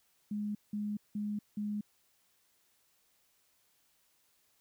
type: tone bursts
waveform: sine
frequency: 208.3 Hz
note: G#3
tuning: 5 cents sharp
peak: -33 dBFS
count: 4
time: 0.31-1.81 s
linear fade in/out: 5 ms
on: 240 ms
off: 180 ms
effects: white hiss -72 dBFS RMS until 4.6 s